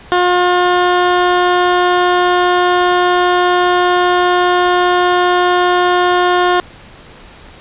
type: tone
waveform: 15% pulse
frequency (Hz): 357.5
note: F4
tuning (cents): +41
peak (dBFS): -3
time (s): 0.12-6.6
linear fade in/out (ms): 0
effects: pink hiss -38 dBFS RMS until 7.6 s + resampled to 8000 Hz